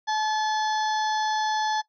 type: harmonic tone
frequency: 862 Hz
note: A5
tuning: 36 cents flat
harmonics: 1 / 2 / 4 / 5 / 6 / 7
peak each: -24 / -30 / -36 / -38 / -40 / -41 dBFS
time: 0.07-1.82 s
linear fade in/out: 20 ms
effects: noise-tail reverb RT60 0.1 s tail -19 dB re dry